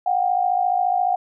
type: tone pair together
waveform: sine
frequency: 725 / 779.4 Hz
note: F#5 / G5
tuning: -35 / -10 cents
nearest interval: minor second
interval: 125 cents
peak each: -19 / -21 dBFS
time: 0.06-1.16 s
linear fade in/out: 5 ms
effects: none